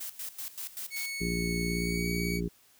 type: noise with tremolo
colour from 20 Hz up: blue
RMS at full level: -38 dBFS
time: 0-1.11 s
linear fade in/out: 10 ms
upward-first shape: square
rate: 5.2 Hz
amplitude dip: 80%
type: tone with pitch glide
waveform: sawtooth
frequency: 2210 to 2256 Hz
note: C#7 to C#7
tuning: -6 to +30 cents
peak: -31 dBFS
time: 0.9-2.41 s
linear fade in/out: 50 ms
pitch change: +36 cents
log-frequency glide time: 1.66-2.06 s
type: harmonic tone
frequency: 58 Hz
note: A#1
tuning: 8 cents flat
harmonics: 1 / 2 / 3 / 4 / 5 / 6 / 7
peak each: -36 / -43 / -32 / -41 / -39 / -41 / -37 dBFS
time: 1.2-2.49 s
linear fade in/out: 20 ms
effects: white hiss -62 dBFS RMS until 2.79 s